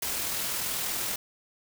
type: noise with amplitude modulation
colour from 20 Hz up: white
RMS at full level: -30 dBFS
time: 0.02-1.16 s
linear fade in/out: 5 ms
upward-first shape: sine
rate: 40.5 Hz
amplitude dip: 25%
effects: none